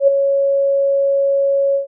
sine tone with ADSR envelope, 554 Hz, C#5, 1 cent flat, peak -5 dBFS, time 0-1.87 s, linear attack 77 ms, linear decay 9 ms, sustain -7 dB, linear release 120 ms, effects none

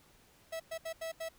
45% pulse tone bursts at uneven times, 652 Hz, E5, 19 cents flat, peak -37 dBFS, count 5, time 0.52-0.6 / 0.71-0.78 / 0.85-0.93 / 1.01-1.12 / 1.2-1.29 s, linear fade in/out 10 ms, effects pink hiss -64 dBFS RMS until 1.38 s

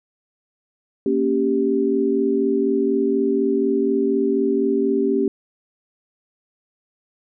sine chord, G diminished, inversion first, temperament equal, 233.1 / 277.2 / 392 Hz, Bb3 / Db4 / G4, 0 / 0 / 0 cents, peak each -23 / -21 / -19 dBFS, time 1.06-5.28 s, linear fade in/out 2 ms, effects none

